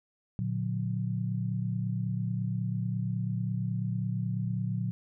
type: chord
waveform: sine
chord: Bb augmented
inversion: none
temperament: just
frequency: 116.54 / 145.68 / 182.1 Hz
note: Bb2 / D3 / F#3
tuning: 0 / -14 / -27 cents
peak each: -31 / -36 / -33 dBFS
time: 0.39-4.91 s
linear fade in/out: 0 ms
effects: none